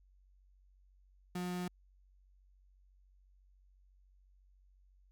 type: tone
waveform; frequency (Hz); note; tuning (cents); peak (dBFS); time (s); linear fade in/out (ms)
35% pulse; 179.1; F3; +44; -35; 1.35-1.68; 5
effects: added 47 Hz sine -63 dBFS peak until 5.11 s